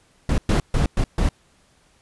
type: noise bursts at uneven times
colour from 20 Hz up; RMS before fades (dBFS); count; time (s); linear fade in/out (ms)
brown; -18; 5; 0.29-0.38 / 0.49-0.6 / 0.74-0.86 / 0.97-1.04 / 1.18-1.29; 2
effects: pink hiss -59 dBFS RMS until 2.01 s + resampled to 24000 Hz